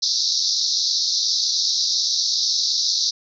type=band-pass noise; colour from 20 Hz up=white; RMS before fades=-21 dBFS; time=0.02-3.11 s; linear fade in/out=10 ms; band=3800 to 5900 Hz; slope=96 dB/octave; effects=none